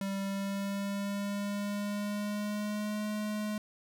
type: tone with pitch glide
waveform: square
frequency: 196 to 211.3 Hz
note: G3 to G#3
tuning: 0 to +30 cents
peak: -33 dBFS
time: 0.01-3.58 s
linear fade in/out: 2 ms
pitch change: +130 cents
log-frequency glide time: 0.2-3.07 s
effects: none